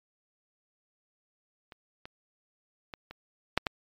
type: clicks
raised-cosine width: 0.3 ms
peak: -30 / -26 / -23 / -27 / -7 / -12 dBFS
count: 6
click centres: 1.722 / 2.055 / 2.938 / 3.11 / 3.576 / 3.668 s
effects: MP3 96 kbps